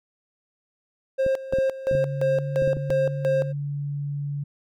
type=tone with tremolo; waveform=triangle; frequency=532 Hz; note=C5; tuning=29 cents sharp; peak=-17 dBFS; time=1.18-3.53 s; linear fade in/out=20 ms; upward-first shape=square; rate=2.9 Hz; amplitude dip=80%
type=clicks; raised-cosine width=3 ms; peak=-19 dBFS; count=9; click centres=1.264 / 1.536 / 1.586 / 1.913 / 1.951 / 2.622 / 2.676 / 2.769 / 2.901 s
type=tone with pitch glide; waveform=sine; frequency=141.3 to 143.27 Hz; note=C#3 to D3; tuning=+34 to -43 cents; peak=-26 dBFS; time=1.92-4.44 s; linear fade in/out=10 ms; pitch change=+23 cents; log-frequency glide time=2.3-2.41 s
effects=none